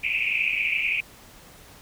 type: band-pass noise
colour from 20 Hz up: white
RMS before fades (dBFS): -25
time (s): 0.03-1.01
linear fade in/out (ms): 10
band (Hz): 2300 to 2600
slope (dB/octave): 96
effects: pink hiss -49 dBFS RMS until 1.81 s